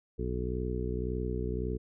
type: harmonic tone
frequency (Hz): 61.8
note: B1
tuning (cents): +2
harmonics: 1 / 2 / 3 / 4 / 5 / 6 / 7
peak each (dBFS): -34 / -38 / -40 / -41 / -45 / -39 / -38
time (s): 0.18-1.78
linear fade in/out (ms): 20
effects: none